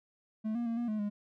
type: tone with pitch steps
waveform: triangle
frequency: 217.5 / 237.4 / 230.3 / 238.4 / 214.1 / 206.2 Hz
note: A3 / A#3 / A#3 / A#3 / A3 / G#3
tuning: -20 / +32 / -21 / +39 / -47 / -12 cents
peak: -29 dBFS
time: 0.44-1.1 s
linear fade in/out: 20 ms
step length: 110 ms
effects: none